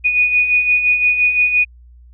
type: beating tone pair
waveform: sine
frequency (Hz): 2466 / 2471.8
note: D#7 / D#7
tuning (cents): -16 / -12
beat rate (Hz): 5.8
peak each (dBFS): -20 / -12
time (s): 0.04-1.65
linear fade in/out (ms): 20
effects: added 60 Hz sine -40 dBFS peak until 2.13 s